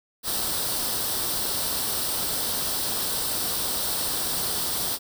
white noise with comb filter, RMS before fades -27 dBFS, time 0.23-4.99 s, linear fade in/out 50 ms, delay 0.22 ms, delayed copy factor +0.6, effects none

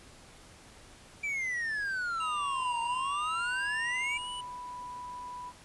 triangle exponential two-way sweep, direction down then up, 2352 to 918 to 2352 Hz, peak -29 dBFS, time 1.23-4.18 s, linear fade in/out 10 ms, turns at 2.81 s
sine tone, 987.8 Hz, B5, in tune, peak -39 dBFS, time 2.19-5.53 s, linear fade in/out 50 ms
square tone with pitch glide, 2788 to 2954 Hz, F7 to F#7, -4 to -3 cents, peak -39 dBFS, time 2.2-4.41 s, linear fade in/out 5 ms, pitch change +101 cents, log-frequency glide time 4.11-4.3 s
effects pink hiss -54 dBFS RMS until 5.64 s + resampled to 24000 Hz

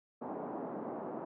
pink band-pass noise, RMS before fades -41 dBFS, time 0.21-1.25 s, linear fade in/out 10 ms, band 210 to 960 Hz, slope 24 dB/octave, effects none

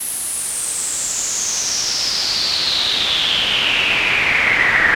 brown noise with band-pass filter sweep, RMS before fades -18 dBFS, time 0-4.95 s, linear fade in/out 10 ms, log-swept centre 11000 to 1800 Hz, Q 6.9, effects none

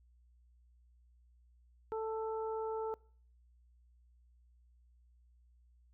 harmonic tone, 441.8 Hz, A4, 7 cents sharp, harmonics 1 / 2 / 3, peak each -36 / -42 / -48 dBFS, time 1.92-2.94 s, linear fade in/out 0 ms, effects noise-tail reverb RT60 0.5 s tail -24 dB re dry + added 60 Hz sine -63 dBFS peak until 5.93 s

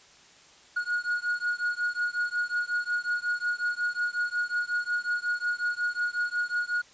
triangle beating tone pair, 1442 / 1447.5 Hz, F#6 / F#6, -45 / -38 cents, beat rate 5.5 Hz, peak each -28 dBFS, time 0.76-6.82 s, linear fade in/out 10 ms, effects white hiss -55 dBFS RMS until 6.93 s + resampled to 16000 Hz

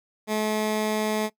15% pulse tone, 214.9 Hz, A3, 41 cents flat, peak -17 dBFS, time 0.27-1.3 s, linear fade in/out 50 ms, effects noise-tail reverb RT60 0.1 s tail -21 dB re dry

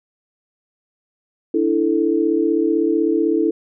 sine chord, D suspended second, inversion none, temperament equal, 293.7 / 329.6 / 440 Hz, D4 / E4 / A4, 0 / 0 / 0 cents, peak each -21 / -17 / -20 dBFS, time 1.54-3.51 s, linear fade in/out 5 ms, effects none

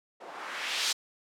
blue noise with low-pass filter sweep, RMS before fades -34 dBFS, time 0.2-0.93 s, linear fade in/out 10 ms, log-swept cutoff 610 to 5400 Hz, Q 1.3, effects high-pass 300 Hz 12 dB/octave

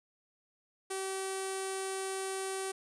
sawtooth tone with low-pass filter, 383.6 Hz, G4, 37 cents flat, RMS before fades -37 dBFS, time 0.9-2.72 s, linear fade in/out 10 ms, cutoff 9200 Hz, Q 5.2, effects none

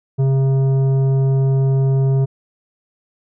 sine tone with tanh clipping, 134.7 Hz, C#3, 49 cents flat, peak -14 dBFS, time 0.18-2.26 s, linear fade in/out 20 ms, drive 10 dB, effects none

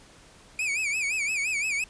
45% pulse tone with vibrato, 2400 Hz, D7, 37 cents sharp, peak -25 dBFS, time 0.59-1.84 s, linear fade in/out 2 ms, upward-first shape sine, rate 5.8 Hz, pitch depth 140 cents each way, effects pink hiss -53 dBFS RMS until 1.89 s + resampled to 22050 Hz

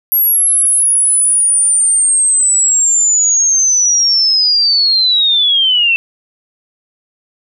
sine linear sweep, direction down, 11600 to 2648 Hz, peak -8 dBFS, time 0.12-5.96 s, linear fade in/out 0 ms, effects none

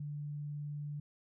sine tone, 146.83 Hz, D3, in tune, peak -38 dBFS, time 0-1 s, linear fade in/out 5 ms, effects none

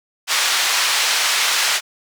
white band-pass noise, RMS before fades -18 dBFS, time 0.27-1.81 s, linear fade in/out 50 ms, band 940 to 5300 Hz, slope 12 dB/octave, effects none

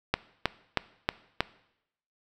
click train, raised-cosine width 0.3 ms, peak -7 dBFS, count 5, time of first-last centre 0.14-1.406 s, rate 3.16 Hz, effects noise-tail reverb RT60 0.8 s tail -19 dB re dry

